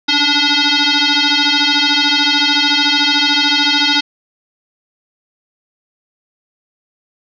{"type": "tone with frequency modulation", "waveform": "sine", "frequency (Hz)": 296.8, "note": "D4", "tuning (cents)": 18, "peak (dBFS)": -10, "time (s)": [0.08, 4.01], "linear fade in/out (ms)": 10, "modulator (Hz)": 580, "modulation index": 7.8, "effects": []}